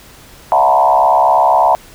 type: tone with frequency modulation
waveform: sine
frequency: 810 Hz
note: G#5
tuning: 43 cents flat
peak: -7 dBFS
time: 0.52-1.75 s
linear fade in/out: 0 ms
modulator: 68.1 Hz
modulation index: 2.6
effects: pink hiss -40 dBFS RMS until 1.94 s